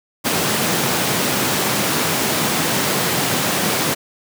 pink high-pass noise, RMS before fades -19 dBFS, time 0.24-3.95 s, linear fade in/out 20 ms, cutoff 130 Hz, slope 24 dB/octave, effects none

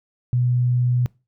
sine tone, 123.47 Hz, B2, in tune, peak -16 dBFS, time 0.33-1.06 s, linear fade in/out 0 ms, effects noise-tail reverb RT60 0.3 s tail -24 dB re dry

